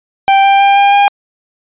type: tone with pitch steps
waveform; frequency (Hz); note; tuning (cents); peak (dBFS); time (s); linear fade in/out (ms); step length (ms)
45% pulse; 784 / 789.9 / 795.9 / 801.9 / 807.9; G5 / G5 / G5 / G5 / G#5; 0 / +13 / +26 / +39 / -48; -5; 0.28-1.08; 0; 160
effects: resampled to 8000 Hz